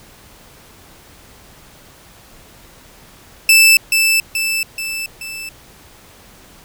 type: tone with echo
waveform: sawtooth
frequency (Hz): 2641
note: E7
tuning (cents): +3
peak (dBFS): -3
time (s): 3.49-3.77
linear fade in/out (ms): 2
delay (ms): 430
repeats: 4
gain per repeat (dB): -5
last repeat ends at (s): 5.49
effects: pink hiss -44 dBFS RMS until 6.64 s